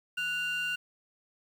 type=tone pair together; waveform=triangle; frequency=1474 / 2783 Hz; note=F#6 / F7; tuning=-7 / -7 cents; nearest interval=major seventh; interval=1100 cents; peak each=-30 / -29 dBFS; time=0.17-0.76 s; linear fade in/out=10 ms; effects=tanh soft clip ceiling -25 dBFS + 9-bit